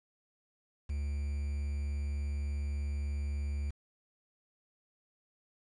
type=tone with quantisation; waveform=triangle; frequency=71.7 Hz; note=D2; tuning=41 cents flat; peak=-30 dBFS; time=0.89-3.71 s; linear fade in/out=10 ms; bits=9; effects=resampled to 22050 Hz

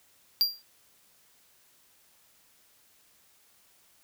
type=tone with exponential decay; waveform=square; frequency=4756 Hz; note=D8; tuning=21 cents sharp; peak=-18 dBFS; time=0.41-0.62 s; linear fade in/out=0 ms; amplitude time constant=44 ms; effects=white hiss -63 dBFS RMS until 4.03 s

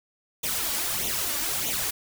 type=noise with flanger; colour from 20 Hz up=white; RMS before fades=-28 dBFS; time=0.43-1.91 s; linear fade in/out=10 ms; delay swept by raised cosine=0.3 to 3.5 ms; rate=1.6 Hz; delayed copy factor=+0.7; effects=none

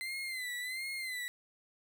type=tone with vibrato; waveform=35% pulse; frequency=2049 Hz; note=C7; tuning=37 cents flat; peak=-35 dBFS; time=0.01-1.28 s; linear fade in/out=0 ms; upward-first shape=sine; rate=1.4 Hz; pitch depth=85 cents each way; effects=none

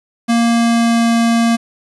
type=tone with pitch glide; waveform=square; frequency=233.1 to 231.5 Hz; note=A#3 to A#3; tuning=0 to -12 cents; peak=-11 dBFS; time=0.28-1.57 s; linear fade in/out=20 ms; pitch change=-12 cents; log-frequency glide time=0.5-1.13 s; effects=resampled to 24000 Hz + 7-bit

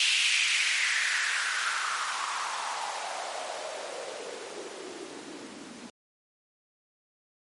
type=noise with band-pass filter sweep; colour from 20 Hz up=blue; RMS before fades=-31 dBFS; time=0-5.9 s; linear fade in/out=2 ms; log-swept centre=2900 to 230 Hz; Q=3.8; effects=low-pass 10000 Hz 12 dB/octave + MP3 48 kbps

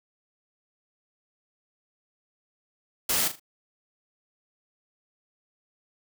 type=noise with echo; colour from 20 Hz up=white; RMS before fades=-25 dBFS; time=3.09-3.28 s; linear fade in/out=5 ms; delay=39 ms; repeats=3; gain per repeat=-10 dB; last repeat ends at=3.397 s; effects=none

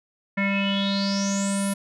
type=tone with low-pass filter sweep; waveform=square; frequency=197.8 Hz; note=G3; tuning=16 cents sharp; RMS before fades=-24 dBFS; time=0.37-1.74 s; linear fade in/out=10 ms; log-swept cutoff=2000 to 11000 Hz; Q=9.9; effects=none

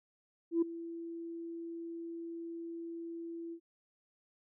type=tone with ADSR envelope; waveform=sine; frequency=334.8 Hz; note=E4; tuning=27 cents sharp; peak=-23 dBFS; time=0.51-3.6 s; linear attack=110 ms; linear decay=8 ms; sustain=-17 dB; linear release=75 ms; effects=tanh soft clip ceiling -22 dBFS

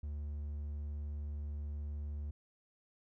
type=tone; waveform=triangle; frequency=73.42 Hz; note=D2; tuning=in tune; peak=-36 dBFS; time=0.03-2.31 s; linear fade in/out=5 ms; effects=none

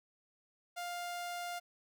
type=tone; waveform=sawtooth; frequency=702 Hz; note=F5; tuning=9 cents sharp; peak=-35 dBFS; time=0.76-1.6 s; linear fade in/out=20 ms; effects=none

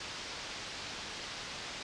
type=low-pass noise; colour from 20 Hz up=white; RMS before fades=-43 dBFS; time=0-1.83 s; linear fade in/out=5 ms; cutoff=5400 Hz; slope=24 dB/octave; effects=resampled to 22050 Hz

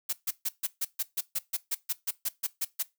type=noise bursts; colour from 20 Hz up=blue; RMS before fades=-29 dBFS; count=16; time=0.09-2.83 s; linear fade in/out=10 ms; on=40 ms; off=140 ms; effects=noise-tail reverb RT60 0.2 s tail -19 dB re dry

